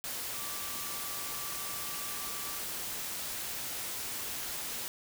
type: tone in noise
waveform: sine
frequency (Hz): 1165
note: D6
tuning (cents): -14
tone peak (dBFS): -47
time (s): 0.34-2.59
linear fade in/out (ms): 0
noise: white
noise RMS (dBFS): -38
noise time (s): 0.04-4.88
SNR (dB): -12
effects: none